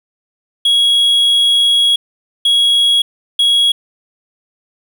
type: tone bursts at uneven times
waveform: triangle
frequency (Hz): 3321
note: G#7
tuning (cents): -1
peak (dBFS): -7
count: 3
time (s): 0.65-1.96 / 2.45-3.02 / 3.39-3.72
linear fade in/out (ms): 5
effects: 7-bit